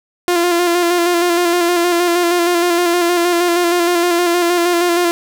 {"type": "tone with vibrato", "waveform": "sawtooth", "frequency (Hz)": 347.7, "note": "F4", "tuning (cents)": -8, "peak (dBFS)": -8, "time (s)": [0.28, 5.11], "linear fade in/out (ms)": 0, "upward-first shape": "square", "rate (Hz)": 6.4, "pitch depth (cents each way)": 29, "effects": []}